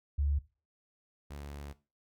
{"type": "tone pair in turn", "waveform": ["sine", "sawtooth"], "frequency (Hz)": [71.7, 71.7], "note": ["D2", "D2"], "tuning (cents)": [-41, -41], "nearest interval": "unison", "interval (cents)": 0, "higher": "neither", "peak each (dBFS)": [-27, -38], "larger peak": "first", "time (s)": [[0.18, 0.39], [1.3, 1.73]], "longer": "second", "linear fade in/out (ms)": 10, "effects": ["noise-tail reverb RT60 0.3 s tail -17 dB re dry"]}